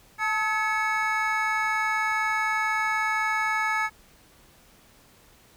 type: tone cluster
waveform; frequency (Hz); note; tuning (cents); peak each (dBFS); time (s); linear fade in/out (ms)
triangle; 878 / 1286 / 1699 / 2209; A5 / E6 / G#6 / C#7; -4 / -43 / +39 / -7; -27; 0.18-3.9; 50
effects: pink hiss -56 dBFS RMS until 5.56 s